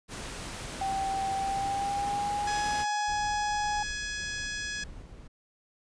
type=noise; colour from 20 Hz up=pink; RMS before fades=-39 dBFS; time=0.08-2.86 s; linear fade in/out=50 ms
type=tone with pitch glide; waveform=sine; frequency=778 to 833.8 Hz; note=G5 to G#5; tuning=-13 to +7 cents; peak=-28 dBFS; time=0.81-3.83 s; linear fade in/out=5 ms; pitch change=+120 cents; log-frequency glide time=1.34-2.67 s
type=harmonic tone; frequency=840 Hz; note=G#5; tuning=19 cents sharp; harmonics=2 / 3 / 4 / 5 / 6 / 7 / 8 / 9 / 10; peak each=-35 / -44 / -43 / -48 / -41 / -43 / -50 / -49 / -52 dBFS; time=2.47-4.84 s; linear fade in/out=5 ms
type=noise with tremolo; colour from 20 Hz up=brown; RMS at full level=-43 dBFS; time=3.08-5.28 s; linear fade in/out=10 ms; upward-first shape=square; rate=1.8 Hz; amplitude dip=25%
effects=resampled to 22050 Hz